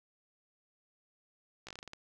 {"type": "slowing click train", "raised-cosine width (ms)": 0.2, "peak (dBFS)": -28, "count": 9, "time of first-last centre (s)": [1.67, 1.934], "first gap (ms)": 16, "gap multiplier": 1.2, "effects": []}